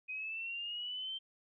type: linear sweep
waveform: sine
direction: up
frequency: 2500 to 3136 Hz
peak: -38 dBFS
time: 0.08-1.19 s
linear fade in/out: 20 ms
effects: none